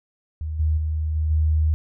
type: tone with level steps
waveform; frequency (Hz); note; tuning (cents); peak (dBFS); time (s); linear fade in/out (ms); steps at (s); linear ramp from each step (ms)
sine; 77.78; D#2; 0; -25 / -17 / -21 / -19 / -16; 0.41-1.74; 0; 0.59 / 0.77 / 1.15 / 1.3; 10
effects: none